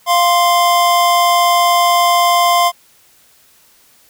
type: tone pair together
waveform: square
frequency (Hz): 697.4 / 1046.5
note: F5 / C6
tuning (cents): -3 / 0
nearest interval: perfect fifth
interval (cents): 703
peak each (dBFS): -13 / -13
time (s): 0.06-2.72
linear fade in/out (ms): 50
effects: white hiss -50 dBFS RMS until 4.09 s